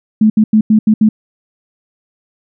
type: tone bursts at uneven times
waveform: sine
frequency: 216.2 Hz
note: A3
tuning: 30 cents flat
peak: -5 dBFS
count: 6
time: 0.21-0.3 / 0.37-0.44 / 0.53-0.61 / 0.7-0.79 / 0.87-0.94 / 1.01-1.09 s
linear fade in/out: 5 ms
effects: none